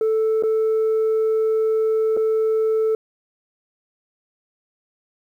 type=tone with dropouts; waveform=sine; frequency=440 Hz; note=A4; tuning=in tune; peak=-14 dBFS; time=0.01-2.95 s; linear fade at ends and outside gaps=2 ms; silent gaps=0.425-0.435 / 2.167-2.172 s; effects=tanh soft clip ceiling -15 dBFS + 9-bit